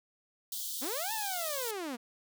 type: high-pass noise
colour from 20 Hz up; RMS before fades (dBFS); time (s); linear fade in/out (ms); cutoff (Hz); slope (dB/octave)
white; -38; 0.52-1.71; 2; 3100; 96
type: linear two-way sweep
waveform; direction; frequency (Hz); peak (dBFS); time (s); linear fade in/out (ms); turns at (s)
sawtooth; up then down; 223.9 to 907 to 223.9; -32; 0.81-1.97; 20; 1.13
effects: none